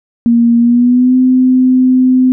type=tone with pitch glide; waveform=sine; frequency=234.7 to 255.9 Hz; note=A#3 to C4; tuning=+12 to -38 cents; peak=-5 dBFS; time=0.26-2.32 s; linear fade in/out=0 ms; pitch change=+150 cents; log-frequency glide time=0.58-1.16 s; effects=none